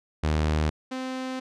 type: tone pair in turn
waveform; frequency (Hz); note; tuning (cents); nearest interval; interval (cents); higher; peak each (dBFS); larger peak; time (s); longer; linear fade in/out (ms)
sawtooth; 77 / 259; D#2 / C4; -17 / -17; octave + major sixth; 2100; second; -18 / -26; first; 0.23-0.7 / 0.91-1.4; second; 10
effects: low-pass 6000 Hz 12 dB/octave